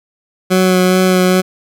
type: tone with vibrato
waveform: 20% pulse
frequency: 184.5 Hz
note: F#3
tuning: 5 cents flat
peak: -4 dBFS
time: 0.5-1.42 s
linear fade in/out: 20 ms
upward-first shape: sine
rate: 2.4 Hz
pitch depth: 14 cents each way
effects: none